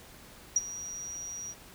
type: tone with ADSR envelope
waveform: sine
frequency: 5760 Hz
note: F#8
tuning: 47 cents flat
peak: -19 dBFS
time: 0.56-1.55 s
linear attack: 4 ms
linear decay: 30 ms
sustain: -18 dB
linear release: 49 ms
effects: pink hiss -52 dBFS RMS until 1.74 s